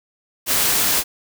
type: noise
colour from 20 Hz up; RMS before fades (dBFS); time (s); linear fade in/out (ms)
white; -18; 0.46-1.04; 50
effects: none